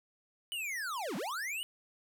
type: linear two-way sweep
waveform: square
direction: down then up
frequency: 3011 to 162.9 to 3011 Hz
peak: -36 dBFS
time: 0.52-1.63 s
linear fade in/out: 0 ms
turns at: 1.16 s
effects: none